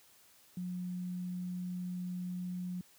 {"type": "tone", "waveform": "sine", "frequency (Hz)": 180.1, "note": "F#3", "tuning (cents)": -46, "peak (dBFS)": -36, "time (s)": [0.57, 2.81], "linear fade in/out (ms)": 2, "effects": ["white hiss -63 dBFS RMS until 2.98 s", "high-pass 60 Hz 12 dB/octave"]}